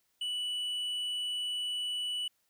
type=tone with tanh clipping; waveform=sine; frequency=2960 Hz; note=F#7; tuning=in tune; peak=-33 dBFS; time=0.21-2.28 s; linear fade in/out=5 ms; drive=5 dB; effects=white hiss -75 dBFS RMS until 2.49 s